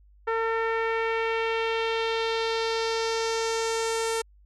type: tone with low-pass filter sweep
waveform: sawtooth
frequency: 452.4 Hz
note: A4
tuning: 48 cents sharp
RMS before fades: -27 dBFS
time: 0.27-4.22 s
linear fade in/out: 10 ms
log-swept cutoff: 1600 to 8900 Hz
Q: 2
effects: added 50 Hz sine -53 dBFS peak until 4.45 s

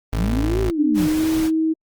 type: tone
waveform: 30% pulse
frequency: 54.5 Hz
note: A1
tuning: 16 cents flat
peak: -17 dBFS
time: 0.13-0.7 s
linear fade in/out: 0 ms
type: linear two-way sweep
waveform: sine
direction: up then down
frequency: 143.3 to 392 to 143.3 Hz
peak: -20 dBFS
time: 0.15-1.09 s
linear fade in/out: 50 ms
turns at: 0.61 s
type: tone with pitch glide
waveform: sine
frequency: 303.2 to 319 Hz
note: D#4 to D#4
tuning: -45 to +43 cents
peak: -16 dBFS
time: 0.78-1.74 s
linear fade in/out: 20 ms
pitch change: +88 cents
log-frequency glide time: 1-1.27 s
type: noise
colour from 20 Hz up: pink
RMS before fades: -30 dBFS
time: 0.94-1.51 s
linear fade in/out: 50 ms
effects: Opus 32 kbps

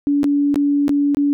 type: tone with dropouts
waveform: sine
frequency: 286.3 Hz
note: D4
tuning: 44 cents flat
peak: -13 dBFS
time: 0.07-1.33 s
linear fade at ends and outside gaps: 0 ms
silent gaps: 0.232-0.242 / 0.543-0.558 / 0.881-0.893 / 1.147-1.17 s
effects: none

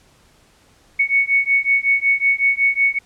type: beating tone pair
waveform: sine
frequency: 2217 / 2222.4 Hz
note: C#7 / C#7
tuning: 0 / +4 cents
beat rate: 5.4 Hz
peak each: -17 dBFS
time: 0.99-2.99 s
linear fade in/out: 10 ms
effects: pink hiss -54 dBFS RMS until 3.05 s + low-pass 10000 Hz 12 dB/octave

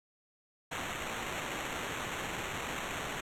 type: noise with sample-and-hold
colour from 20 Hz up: blue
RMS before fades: -38 dBFS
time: 0.71-3.21 s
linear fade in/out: 10 ms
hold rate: 4900 Hz
effects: low-pass 11000 Hz 12 dB/octave

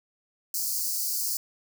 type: high-pass noise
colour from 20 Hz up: white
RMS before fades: -29 dBFS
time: 0.54-1.37 s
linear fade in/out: 2 ms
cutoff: 4400 Hz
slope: 96 dB/octave
effects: none

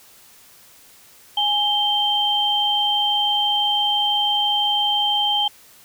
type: tone pair together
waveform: sine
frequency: 831 / 3137 Hz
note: G#5 / G7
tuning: +1 / +1 cents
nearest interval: octave + major seventh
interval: 2300 cents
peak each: -22 / -18 dBFS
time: 1.37-5.48 s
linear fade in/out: 5 ms
effects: white hiss -49 dBFS RMS until 5.84 s

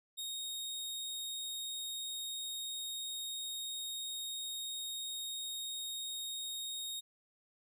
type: tone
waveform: sawtooth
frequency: 3729 Hz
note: A#7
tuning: in tune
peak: -36 dBFS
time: 0.17-7.01 s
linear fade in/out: 20 ms
effects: none

